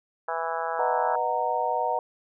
harmonic tone, 164.81 Hz, E3, in tune, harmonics 3 / 4 / 5 / 6 / 7 / 8 / 9 / 10, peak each -35 / -33 / -32 / -33 / -40 / -35 / -40 / -40 dBFS, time 0.28-1.16 s, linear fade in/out 5 ms
sine chord, B major seventh, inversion none, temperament just, 493.9 / 617.4 / 740.8 / 926 Hz, B4 / D#5 / F#5 / A#5, 0 / -14 / +2 / -12 cents, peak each -31 / -31 / -28 / -27 dBFS, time 0.79-1.99 s, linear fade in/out 2 ms
effects none

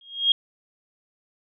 sine tone with exponential growth, 3256 Hz, G#7, 35 cents flat, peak -12 dBFS, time 0.01-0.32 s, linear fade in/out 2 ms, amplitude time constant 66 ms, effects none

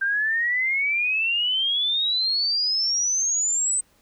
sine exponential sweep, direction up, 1568 to 8170 Hz, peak -20 dBFS, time 0.01-3.81 s, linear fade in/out 10 ms, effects pink hiss -61 dBFS RMS until 4.01 s

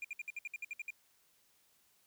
triangle tone bursts, 2406 Hz, D7, 41 cents sharp, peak -37 dBFS, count 11, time 0.02-0.905 s, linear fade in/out 2 ms, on 25 ms, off 61 ms, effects white hiss -71 dBFS RMS until 2.06 s

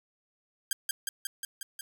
5% pulse tone with echo, 1600 Hz, G6, 35 cents sharp, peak -15 dBFS, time 0.71-0.73 s, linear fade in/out 2 ms, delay 180 ms, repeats 6, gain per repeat -2 dB, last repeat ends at 1.81 s, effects none

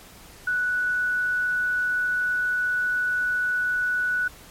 sine tone, 1478 Hz, F#6, 2 cents flat, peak -21 dBFS, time 0.47-4.28 s, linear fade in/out 5 ms, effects pink hiss -47 dBFS RMS until 4.5 s + MP3 64 kbps

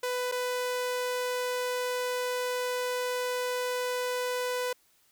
sawtooth tone with dropouts, 497.6 Hz, B4, 13 cents sharp, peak -25 dBFS, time 0.03-4.73 s, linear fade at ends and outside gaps 5 ms, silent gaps 0.316-0.321 s, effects white hiss -66 dBFS RMS until 5.11 s

